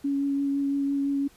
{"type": "tone with vibrato", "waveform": "sine", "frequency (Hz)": 279.3, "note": "C#4", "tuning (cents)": 13, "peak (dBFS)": -23, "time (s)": [0.04, 1.28], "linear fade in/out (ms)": 10, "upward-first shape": "triangle", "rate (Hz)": 5.9, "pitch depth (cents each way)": 14, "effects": ["pink hiss -57 dBFS RMS until 1.36 s", "resampled to 32000 Hz"]}